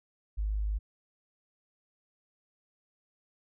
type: tone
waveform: sine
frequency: 51.91 Hz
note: G#1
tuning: in tune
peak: -28 dBFS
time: 0.37-0.79 s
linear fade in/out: 20 ms
effects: none